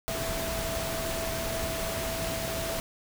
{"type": "tone in noise", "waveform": "sine", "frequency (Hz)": 659.3, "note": "E5", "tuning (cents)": 0, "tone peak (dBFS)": -34, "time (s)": [0.08, 2.8], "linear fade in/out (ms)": 0, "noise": "pink", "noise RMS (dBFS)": -33, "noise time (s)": [0.08, 2.8], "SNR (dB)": -4, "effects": []}